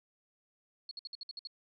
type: tone bursts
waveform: sine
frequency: 4330 Hz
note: C#8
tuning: 41 cents flat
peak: -40 dBFS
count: 8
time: 0.89-1.472 s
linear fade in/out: 2 ms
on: 22 ms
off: 58 ms
effects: none